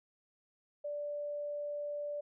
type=tone; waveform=sine; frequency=585 Hz; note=D5; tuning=7 cents flat; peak=-36 dBFS; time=0.84-2.21 s; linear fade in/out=10 ms; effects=none